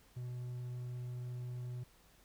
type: tone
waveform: triangle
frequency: 123.47 Hz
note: B2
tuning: in tune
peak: -38 dBFS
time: 0.16-1.84 s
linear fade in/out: 10 ms
effects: added 50 Hz sine -70 dBFS peak until 2.24 s + pink hiss -66 dBFS RMS until 2.24 s